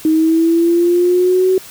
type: linear sweep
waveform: sine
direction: up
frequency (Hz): 313.1 to 377.1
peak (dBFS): -9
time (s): 0.05-1.58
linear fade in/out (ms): 2
effects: white hiss -36 dBFS RMS until 1.7 s